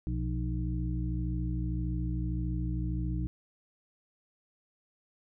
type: harmonic tone with a mistuned harmonic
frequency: 61.74 Hz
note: B1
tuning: in tune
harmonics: 1 / 2 / 3 / 5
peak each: -32 / -35 / -37 / -39 dBFS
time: 0.07-3.27 s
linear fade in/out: 0 ms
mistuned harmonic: 3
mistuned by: -80 cents
effects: none